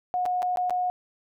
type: tone with dropouts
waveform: sine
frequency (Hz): 725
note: F#5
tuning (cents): -35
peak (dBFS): -23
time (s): 0.14-0.9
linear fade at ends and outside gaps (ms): 0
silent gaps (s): 0.255-0.261 / 0.421-0.428 / 0.56-0.572 / 0.697-0.706
effects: none